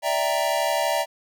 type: chord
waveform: square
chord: E half-diminished seventh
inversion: third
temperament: equal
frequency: 587.3 / 659.3 / 784 / 932.3 Hz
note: D5 / E5 / G5 / Bb5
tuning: 0 / 0 / 0 / 0 cents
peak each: -27 / -26 / -29 / -28 dBFS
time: 0.02-1.06 s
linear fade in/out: 50 ms
effects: none